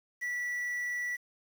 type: tone with quantisation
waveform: triangle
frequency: 1954 Hz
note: B6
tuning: 19 cents flat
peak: -30 dBFS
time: 0.21-1.17 s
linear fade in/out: 20 ms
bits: 9
effects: none